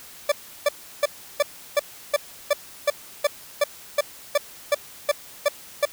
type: tone bursts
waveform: 40% pulse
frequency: 582 Hz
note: D5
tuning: 16 cents flat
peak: -15 dBFS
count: 16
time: 0.29-5.854 s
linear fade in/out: 5 ms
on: 29 ms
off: 340 ms
effects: white hiss -44 dBFS RMS until 5.92 s